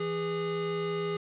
square tone pair together, 165.5 / 410.2 Hz, E3 / G#4, +7 / -21 cents, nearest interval octave + major third, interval 1572 cents, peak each -37 / -31 dBFS, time 0-1.17 s, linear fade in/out 5 ms, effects resampled to 8000 Hz + 9-bit

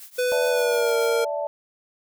blue noise with tremolo, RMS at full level -40 dBFS, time 0-1.14 s, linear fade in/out 0 ms, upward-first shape triangle, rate 7 Hz, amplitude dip 90%
square tone with pitch glide, 497.8 to 464.5 Hz, B4 to A#4, +14 to -6 cents, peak -21 dBFS, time 0.18-1.25 s, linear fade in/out 10 ms, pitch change -120 cents, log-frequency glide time 0.49-0.96 s
sine chord, D suspended second, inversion none, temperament equal with one note detuned, 582.3 / 659.3 / 880 Hz, D5 / E5 / A5, -15 / 0 / 0 cents, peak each -26 / -30 / -32 dBFS, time 0.32-1.47 s, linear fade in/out 0 ms
effects none

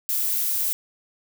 violet noise, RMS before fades -24 dBFS, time 0.09-0.73 s, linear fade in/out 0 ms, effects none

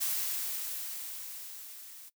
blue noise with level ramp, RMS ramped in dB -31 to -50 dBFS, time 0-2.1 s, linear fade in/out 20 ms, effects noise-tail reverb RT60 0.1 s tail -20 dB re dry

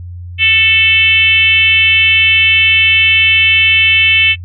sine tone with frequency modulation, 2637 Hz, E7, in tune, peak -6 dBFS, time 0.38-4.36 s, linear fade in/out 50 ms, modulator 428 Hz, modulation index 1.1, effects noise-tail reverb RT60 0.1 s tail -23 dB re dry + added 88 Hz sine -24 dBFS peak until 4.44 s

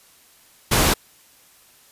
pink noise, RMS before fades -17 dBFS, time 0.71-0.94 s, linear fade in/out 10 ms, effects white hiss -53 dBFS RMS until 1.91 s + resampled to 32000 Hz

